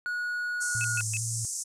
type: tone with pitch glide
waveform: triangle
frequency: 1456 to 1442.6 Hz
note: F#6 to F#6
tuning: -28 to -44 cents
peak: -27 dBFS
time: 0.06-1.01 s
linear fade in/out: 0 ms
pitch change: -16 cents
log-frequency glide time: 0.64-0.89 s
type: band-pass noise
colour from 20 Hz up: white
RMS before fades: -34 dBFS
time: 0.6-1.64 s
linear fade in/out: 20 ms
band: 5800 to 9300 Hz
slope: 48 dB/octave
type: tone with vibrato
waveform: sine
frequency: 112 Hz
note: A2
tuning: 31 cents sharp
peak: -32 dBFS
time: 0.75-1.45 s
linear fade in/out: 0 ms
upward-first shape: square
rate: 2.2 Hz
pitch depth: 37 cents each way
type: tone bursts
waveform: triangle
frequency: 2600 Hz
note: E7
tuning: 24 cents flat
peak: -29 dBFS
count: 3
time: 0.81-1.169 s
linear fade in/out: 0 ms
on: 33 ms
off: 130 ms
effects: none